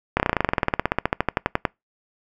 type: slowing click train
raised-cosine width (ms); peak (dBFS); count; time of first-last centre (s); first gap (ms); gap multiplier
0.5; -3; 27; 0.17-1.652; 29; 1.05
effects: noise-tail reverb RT60 0.2 s tail -26 dB re dry